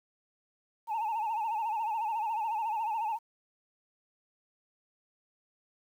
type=tone with vibrato; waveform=sine; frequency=880 Hz; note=A5; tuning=in tune; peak=-27 dBFS; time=0.87-3.19 s; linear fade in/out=50 ms; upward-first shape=sine; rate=14 Hz; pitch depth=94 cents each way; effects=tanh soft clip ceiling -28 dBFS + 10-bit